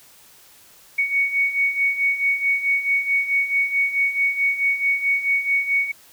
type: beating tone pair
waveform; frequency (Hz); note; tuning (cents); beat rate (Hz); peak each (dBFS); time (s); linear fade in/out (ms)
sine; 2227 / 2231.6; C#7 / C#7; +7 / +11; 4.6; -24 / -19; 0.98-5.92; 10
effects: white hiss -50 dBFS RMS until 6.12 s